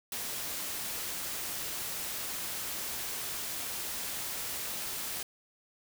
white noise, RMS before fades -37 dBFS, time 0.12-5.23 s, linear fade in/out 2 ms, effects none

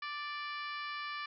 harmonic tone with a mistuned harmonic, 587 Hz, D5, 1 cent flat, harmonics 2 / 3 / 4 / 5 / 6 / 7 / 8 / 9, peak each -41 / -44 / -45 / -50 / -54 / -53 / -53 / -57 dBFS, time 0.02-1.26 s, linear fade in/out 5 ms, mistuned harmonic 6, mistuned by -19 cents, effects none

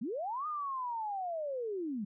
sine linear two-way sweep, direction up then down, 190 to 1244.5 to 190 Hz, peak -34 dBFS, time 0.01-2.05 s, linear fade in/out 10 ms, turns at 0.47 s, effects none

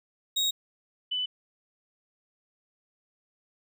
35% pulse / sine tone pair in turn, 3774 / 2995 Hz, A#7 / F#7, +21 / +20 cents, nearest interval major third, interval 401 cents, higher first, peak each -22 / -27 dBFS, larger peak first, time 0.36-0.51 / 1.11-1.26 s, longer neither, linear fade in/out 10 ms, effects none

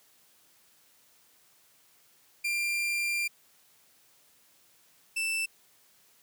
40% pulse tone pair in turn, 2383 / 2658 Hz, D7 / E7, +25 / +14 cents, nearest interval major second, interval 189 cents, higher second, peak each -27 dBFS, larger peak neither, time 2.44-3.28 / 5.16-5.46 s, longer first, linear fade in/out 10 ms, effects white hiss -63 dBFS RMS until 6.22 s + high-pass 80 Hz 12 dB/octave

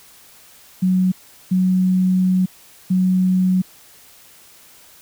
sine tone bursts at uneven times, 185 Hz, F#3, in tune, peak -13 dBFS, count 3, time 0.82-1.12 / 1.51-2.46 / 2.9-3.62 s, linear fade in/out 10 ms, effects white hiss -47 dBFS RMS until 5.01 s

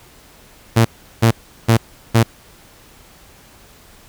sawtooth tone bursts, 114.3 Hz, A#2, 34 cents flat, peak -5 dBFS, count 4, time 0.76-2.234 s, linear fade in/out 10 ms, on 91 ms, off 370 ms, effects pink hiss -46 dBFS RMS until 4.08 s

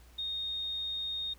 sine tone, 3700 Hz, A#7, 14 cents flat, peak -33 dBFS, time 0.18-1.34 s, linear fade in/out 10 ms, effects added 60 Hz sine -55 dBFS peak until 1.38 s + pink hiss -62 dBFS RMS until 1.38 s

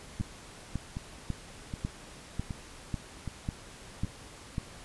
two click trains, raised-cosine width 5 ms, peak -23 / -19 dBFS, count 6 / 9, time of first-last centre 0.2-4.046 / 0.21-4.582 s, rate 1.3 / 1.83 Hz, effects pink hiss -49 dBFS RMS until 4.84 s + resampled to 24000 Hz

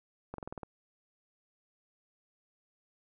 slowing click train, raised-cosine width 1 ms, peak -26 dBFS, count 7, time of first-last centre 0.34-0.632 s, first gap 43 ms, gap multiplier 1.05, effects none

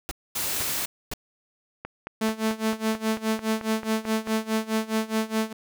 pink noise bursts, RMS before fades -31 dBFS, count 3, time 0.09-1.136 s, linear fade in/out 0 ms, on 22 ms, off 490 ms
white noise, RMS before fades -28 dBFS, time 0.35-0.86 s, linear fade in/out 10 ms
click train, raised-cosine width 0.5 ms, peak -19 dBFS, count 12, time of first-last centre 1.85-4.273 s, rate 4.54 Hz
sawtooth tone with tremolo, 220 Hz, A3, in tune, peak -17 dBFS, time 2.21-5.53 s, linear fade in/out 5 ms, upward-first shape sine, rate 4.8 Hz, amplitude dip 90%
effects none

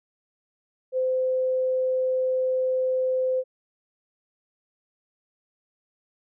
sine tone, 515 Hz, C5, 28 cents flat, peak -21 dBFS, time 0.92-3.44 s, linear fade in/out 50 ms, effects none

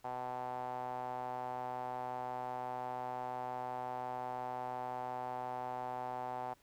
sawtooth tone with band-pass filter, 125.7 Hz, B2, 31 cents sharp, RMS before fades -41 dBFS, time 0.04-6.54 s, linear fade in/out 10 ms, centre 810 Hz, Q 5.6, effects pink hiss -69 dBFS RMS until 6.62 s

